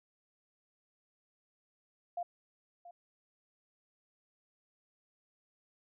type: tone with echo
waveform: sine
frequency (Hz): 698.5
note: F5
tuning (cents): 0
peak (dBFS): -34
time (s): 2.17-2.23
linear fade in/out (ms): 5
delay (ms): 680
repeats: 1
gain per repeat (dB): -15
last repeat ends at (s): 2.91
effects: none